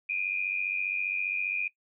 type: tone pair together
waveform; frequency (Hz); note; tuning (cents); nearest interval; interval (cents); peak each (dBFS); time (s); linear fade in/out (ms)
sine; 2394 / 2489; D7 / D#7; +33 / 0; minor second; 67; -31 / -31; 0.09-1.68; 5
effects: noise-tail reverb RT60 0.1 s tail -19 dB re dry